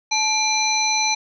sine tone cluster, 866 / 2378 / 4065 / 5980 Hz, A5 / D7 / B7 / F#8, -28 / +21 / +49 / +17 cents, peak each -23 dBFS, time 0.11-1.15 s, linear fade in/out 10 ms, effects none

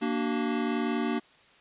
square chord, Bb augmented, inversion none, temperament equal with one note detuned, 233.1 / 293.7 / 378.4 Hz, Bb3 / D4 / F#4, 0 / 0 / +39 cents, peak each -30 / -32 / -34 dBFS, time 0.01-1.2 s, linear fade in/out 20 ms, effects white hiss -58 dBFS RMS until 1.6 s + resampled to 8000 Hz

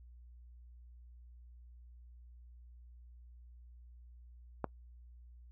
click, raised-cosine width 1 ms, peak -20 dBFS, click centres 4.643 s, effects noise-tail reverb RT60 0.1 s tail -24 dB re dry + added 60 Hz sine -53 dBFS peak until 5.51 s

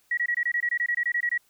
sine tone bursts, 1918 Hz, A#6, 49 cents sharp, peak -22 dBFS, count 15, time 0.11-1.378 s, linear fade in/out 5 ms, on 64 ms, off 22 ms, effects white hiss -65 dBFS RMS until 1.49 s

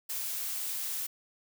blue noise, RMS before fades -35 dBFS, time 0.09-1.07 s, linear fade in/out 10 ms, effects none

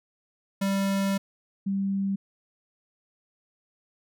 square / sine tone pair in turn, 196 / 196 Hz, G3 / G3, 0 / 0 cents, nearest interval unison, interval 0 cents, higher neither, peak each -24 dBFS, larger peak neither, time 0.61-1.18 / 1.66-2.16 s, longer first, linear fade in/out 10 ms, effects none

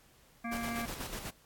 harmonic tone, 233.1 Hz, A#3, in tune, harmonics 1 / 3 / 5 / 7 / 9 / 10, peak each -37 / -42 / -44 / -45 / -47 / -47 dBFS, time 0.44-0.86 s, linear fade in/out 10 ms
pink noise with tremolo, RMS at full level -40 dBFS, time 0.51-1.31 s, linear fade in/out 20 ms, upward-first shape square, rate 8.1 Hz, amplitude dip 45%
effects pink hiss -63 dBFS RMS until 1.45 s + AAC 64 kbps

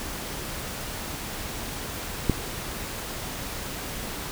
click, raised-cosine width 3 ms, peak -6 dBFS, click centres 2.297 s, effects pink hiss -34 dBFS RMS until 4.31 s

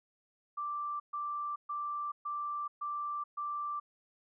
sine tone bursts, 1174.7 Hz, D6, in tune, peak -34 dBFS, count 6, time 0.57-3.8 s, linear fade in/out 10 ms, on 430 ms, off 130 ms, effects none

